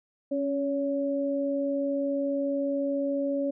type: tone pair together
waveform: sine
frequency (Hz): 277.2 / 563.1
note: C#4 / C#5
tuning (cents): 0 / +27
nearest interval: octave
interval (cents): 1227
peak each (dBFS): -28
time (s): 0.31-3.51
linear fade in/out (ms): 10
effects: none